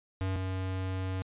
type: tone pair in turn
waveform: square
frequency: 94.7 / 93.94 Hz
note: F#2 / F#2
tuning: +41 / +27 cents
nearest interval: unison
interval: 14 cents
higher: first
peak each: -30 / -32 dBFS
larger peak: first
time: 0.21-0.36 / 0.36-1.22 s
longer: second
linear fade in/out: 0 ms
effects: resampled to 8000 Hz